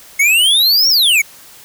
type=exponential two-way sweep; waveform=square; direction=up then down; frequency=2157 to 5660 to 2157 Hz; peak=-9 dBFS; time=0.19-1.22 s; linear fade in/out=10 ms; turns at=0.89 s; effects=white hiss -40 dBFS RMS until 1.64 s